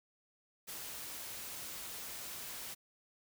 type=noise; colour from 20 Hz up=white; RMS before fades=-45 dBFS; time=0.67-2.75 s; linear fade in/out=20 ms; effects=none